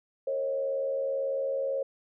sine tone with frequency modulation, 542 Hz, C#5, 39 cents flat, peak -27 dBFS, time 0.27-1.83 s, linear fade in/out 5 ms, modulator 78.2 Hz, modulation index 0.6, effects none

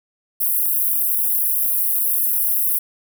pink high-pass noise, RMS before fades -19 dBFS, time 0.4-2.79 s, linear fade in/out 10 ms, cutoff 11000 Hz, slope 48 dB/octave, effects none

